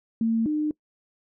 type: tone pair in turn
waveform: sine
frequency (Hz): 226.4 / 303.1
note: A3 / D#4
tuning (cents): +50 / -45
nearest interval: perfect fourth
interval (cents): 505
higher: second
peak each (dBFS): -20 / -22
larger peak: first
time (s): 0.21-0.46 / 0.46-0.71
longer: neither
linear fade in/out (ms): 2
effects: noise-tail reverb RT60 0.1 s tail -23 dB re dry